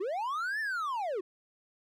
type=linear two-way sweep; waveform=triangle; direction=up then down; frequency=340.9 to 1809 to 340.9 Hz; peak=-29 dBFS; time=0-1.21 s; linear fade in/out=10 ms; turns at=0.6 s; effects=none